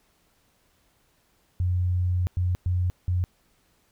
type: tone bursts at uneven times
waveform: sine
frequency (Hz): 90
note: F#2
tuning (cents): -47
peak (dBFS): -21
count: 4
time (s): 1.6-2.27 / 2.37-2.55 / 2.66-2.9 / 3.08-3.24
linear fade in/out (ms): 0
effects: pink hiss -66 dBFS RMS until 3.91 s